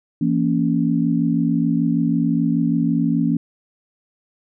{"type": "chord", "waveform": "sine", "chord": "A# diminished", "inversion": "second", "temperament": "just", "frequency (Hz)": [167.82, 233.1, 279.7], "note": ["E3", "A#3", "C#4"], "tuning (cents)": [31, 0, 16], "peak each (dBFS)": -20, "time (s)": [0.21, 3.37], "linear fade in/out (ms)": 5, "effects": []}